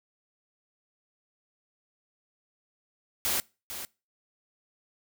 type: noise with echo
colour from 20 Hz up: white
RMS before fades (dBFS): -28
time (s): 3.25-3.4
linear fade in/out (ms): 0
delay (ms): 450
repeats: 1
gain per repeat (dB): -10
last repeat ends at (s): 3.85
effects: noise-tail reverb RT60 0.3 s tail -24 dB re dry